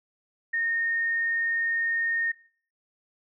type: tone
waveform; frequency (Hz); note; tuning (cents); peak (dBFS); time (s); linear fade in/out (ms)
sine; 1840; A#6; -23; -24; 0.53-2.32; 10
effects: noise-tail reverb RT60 0.5 s tail -19 dB re dry